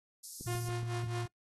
white high-pass noise, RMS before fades -45 dBFS, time 0.23-0.69 s, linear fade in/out 10 ms, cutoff 4600 Hz, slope 48 dB/octave
click train, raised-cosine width 3 ms, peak -35 dBFS, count 4, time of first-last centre 0.41-0.831 s, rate 7.13 Hz
sine tone with pitch glide, 116.54 to 115.13 Hz, A#2 to A#2, 0 to -21 cents, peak -35 dBFS, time 0.46-1.26 s, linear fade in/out 5 ms, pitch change -21 cents, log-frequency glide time 0.67-1.11 s
sawtooth tone with tremolo, 354.5 Hz, F4, 26 cents sharp, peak -33 dBFS, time 0.47-1.28 s, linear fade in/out 10 ms, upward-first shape sine, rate 4.6 Hz, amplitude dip 75%
effects noise-tail reverb RT60 0.1 s tail -22 dB re dry + AAC 32 kbps

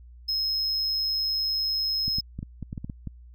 triangle tone, 5150 Hz, E8, 41 cents flat, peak -23 dBFS, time 0.28-2.21 s, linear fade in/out 10 ms
clicks, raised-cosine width 5 ms, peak -21 dBFS, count 10, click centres 2.08 / 2.185 / 2.39 / 2.429 / 2.627 / 2.729 / 2.778 / 2.845 / 2.898 / 3.073 s
effects added 60 Hz sine -45 dBFS peak until 3.34 s

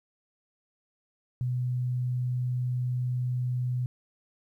sine tone, 124.9 Hz, B2, 20 cents sharp, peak -26 dBFS, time 1.41-3.86 s, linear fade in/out 0 ms, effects 11-bit

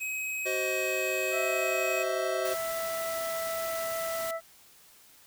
square tone, 2539 Hz, D#7, 34 cents sharp, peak -32 dBFS, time 0-2.04 s, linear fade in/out 20 ms
square chord, C diminished, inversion second, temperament just, 376.7 / 523.3 / 627.9 Hz, Gb4 / C5 / Eb5, +31 / 0 / +16 cents, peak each -35 dBFS, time 0.45-2.55 s, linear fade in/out 20 ms
harmonic tone, 659.3 Hz, E5, in tune, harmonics 1 / 2 / 3, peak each -32 / -38 / -42 dBFS, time 1.31-4.41 s, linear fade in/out 50 ms
white noise, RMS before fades -39 dBFS, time 2.45-4.31 s, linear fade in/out 2 ms
effects white hiss -57 dBFS RMS until 5.26 s

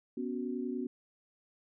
sine chord, B suspended second, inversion none, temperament equal, 246.9 / 277.2 / 370 Hz, B3 / C#4 / F#4, 0 / 0 / 0 cents, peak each -36 / -39 / -39 dBFS, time 0.17-0.87 s, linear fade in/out 5 ms, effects none

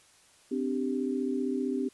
sine chord, C suspended second, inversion none, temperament equal with one note detuned, 258.3 / 293.7 / 392 Hz, C4 / D4 / G4, -22 / 0 / 0 cents, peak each -30 / -34 / -33 dBFS, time 0.51-1.89 s, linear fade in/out 10 ms, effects white hiss -60 dBFS RMS until 1.93 s + resampled to 24000 Hz

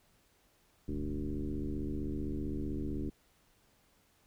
sine tone with frequency modulation, 137.4 Hz, C#3, 15 cents flat, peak -33 dBFS, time 0.88-3.1 s, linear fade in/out 5 ms, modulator 75.6 Hz, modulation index 2.9, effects pink hiss -69 dBFS RMS until 4.26 s

